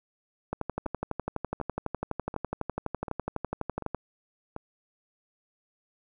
two click trains, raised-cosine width 1 ms, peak -22 / -16 dBFS, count 6 / 42, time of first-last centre 0.86-4.564 / 0.53-3.947 s, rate 1.35 / 12 Hz, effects none

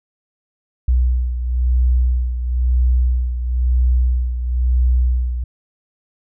sine beating tone pair, 61.74 / 62.74 Hz, B1 / B1, 0 / +28 cents, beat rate 1 Hz, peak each -14 / -21 dBFS, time 0.88-5.44 s, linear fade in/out 5 ms, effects none

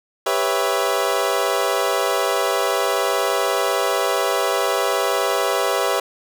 25% pulse chord, C# half-diminished seventh, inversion second, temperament equal with one note detuned, 397.9 / 493.9 / 554.4 / 659.3 Hz, G4 / B4 / C#5 / E5, +26 / 0 / 0 / 0 cents, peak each -20 dBFS, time 0.26-6 s, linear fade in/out 5 ms, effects none

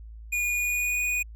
square tone with pitch glide, 2442 to 2469 Hz, D#7 to D#7, -33 to -14 cents, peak -25 dBFS, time 0.32-1.23 s, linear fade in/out 10 ms, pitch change +19 cents, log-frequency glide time 0.52-1.02 s, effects added 55 Hz sine -40 dBFS peak until 1.35 s

